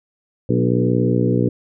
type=harmonic tone with a mistuned harmonic; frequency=60.9 Hz; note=B1; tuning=24 cents flat; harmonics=2 / 3 / 4 / 5 / 6 / 7 / 8; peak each=-19 / -21 / -22 / -23 / -24 / -24 / -25 dBFS; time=0.49-1.49 s; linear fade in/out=5 ms; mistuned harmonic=5; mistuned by=-25 cents; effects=none